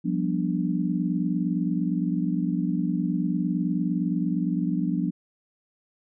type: chord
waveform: sine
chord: G dominant seventh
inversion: third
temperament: just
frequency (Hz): 176.4 / 196 / 245 / 294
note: F3 / G3 / B3 / D4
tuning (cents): +18 / 0 / -14 / +2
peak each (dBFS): -26 / -30 / -29 / -29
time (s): 0.04-5.11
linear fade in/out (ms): 20
effects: none